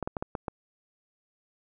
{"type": "clicks", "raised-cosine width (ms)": 1, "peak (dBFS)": -17, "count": 6, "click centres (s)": [0.027, 0.075, 0.168, 0.225, 0.352, 0.482], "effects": []}